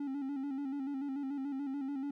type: tone with vibrato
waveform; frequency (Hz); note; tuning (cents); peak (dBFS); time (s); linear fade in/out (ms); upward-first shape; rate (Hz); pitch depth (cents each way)
triangle; 275.9; C#4; -8; -33; 0-2.11; 5; square; 6.9; 60
effects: none